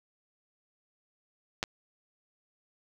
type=clicks; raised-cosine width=0.2 ms; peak=-12 / -18 dBFS; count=2; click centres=1.629 / 1.638 s; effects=none